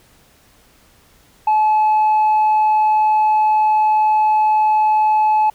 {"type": "tone", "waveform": "sine", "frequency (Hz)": 859, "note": "A5", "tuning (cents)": -42, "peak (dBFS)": -9, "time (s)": [1.47, 5.5], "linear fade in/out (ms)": 5, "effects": ["tanh soft clip ceiling -10 dBFS", "pink hiss -52 dBFS RMS until 5.54 s"]}